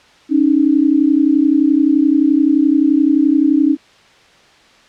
sine tone pair together, 277.2 / 308.8 Hz, C#4 / D#4, 0 / -13 cents, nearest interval major second, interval 187 cents, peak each -12 dBFS, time 0.29-3.77 s, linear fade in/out 50 ms, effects white hiss -47 dBFS RMS until 4.88 s + low-pass 4000 Hz 12 dB/octave

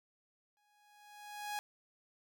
sawtooth tone with exponential growth, 830.6 Hz, G#5, in tune, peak -32 dBFS, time 0.57-1.59 s, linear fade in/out 0 ms, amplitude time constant 220 ms, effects none

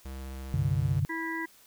square tone with vibrato, 66.3 Hz, C2, 23 cents sharp, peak -38 dBFS, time 0.05-1 s, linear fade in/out 5 ms, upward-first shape square, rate 15 Hz, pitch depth 10 cents each way
sine chord, G suspended fourth, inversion none, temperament equal with one note detuned, 96.09 / 130.81 / 146.83 Hz, G2 / C3 / D3, -34 / 0 / 0 cents, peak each -29 dBFS, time 0.54-1.05 s, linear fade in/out 0 ms
harmonic tone, 326.9 Hz, E4, 14 cents flat, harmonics 1 / 3 / 5 / 6, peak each -35 / -38 / -40 / -35 dBFS, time 1.09-1.46 s, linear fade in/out 10 ms
effects white hiss -58 dBFS RMS until 1.66 s

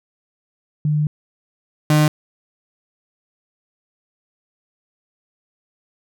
sine / 35% pulse tone pair in turn, 150.5 / 151.9 Hz, D3 / D#3, +43 / -41 cents, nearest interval unison, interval 16 cents, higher second, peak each -15 / -10 dBFS, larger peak second, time 0.85-1.07 / 1.9-2.08 s, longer first, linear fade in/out 2 ms, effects none

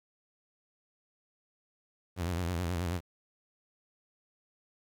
sawtooth tone with vibrato, 87.31 Hz, F2, in tune, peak -27 dBFS, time 2.16-3.01 s, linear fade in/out 50 ms, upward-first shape sine, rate 9.3 Hz, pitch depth 100 cents each way, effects 10-bit

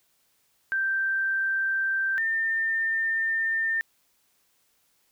sine tone pair in turn, 1567 / 1804.2 Hz, G6 / A6, -1 / +43 cents, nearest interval major second, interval 244 cents, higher second, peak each -23 dBFS, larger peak neither, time 0.72-2.18 / 2.18-3.81 s, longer second, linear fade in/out 0 ms, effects white hiss -68 dBFS RMS until 5.11 s

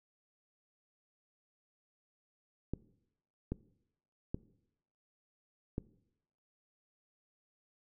clicks, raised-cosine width 3 ms, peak -22 dBFS, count 4, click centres 2.736 / 3.52 / 4.345 / 5.781 s, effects noise-tail reverb RT60 0.8 s tail -20 dB re dry

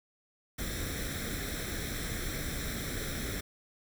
pink noise with comb filter, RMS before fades -36 dBFS, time 0.58-3.41 s, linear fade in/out 10 ms, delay 0.53 ms, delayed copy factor +0.75, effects none

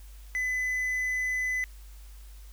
triangle tone, 2008 Hz, B6, 28 cents sharp, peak -25 dBFS, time 0.35-1.64 s, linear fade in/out 0 ms, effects added 50 Hz sine -44 dBFS peak until 2.52 s + white hiss -58 dBFS RMS until 2.52 s

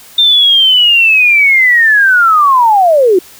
sine linear sweep, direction down, 3624 to 343.9 Hz, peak -4 dBFS, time 0.18-3.19 s, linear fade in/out 5 ms, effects white hiss -37 dBFS RMS until 3.39 s

